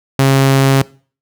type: tone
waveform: sawtooth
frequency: 135.6 Hz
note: C#3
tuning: 38 cents flat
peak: -4 dBFS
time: 0.19-0.82 s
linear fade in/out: 2 ms
effects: noise-tail reverb RT60 0.4 s tail -21 dB re dry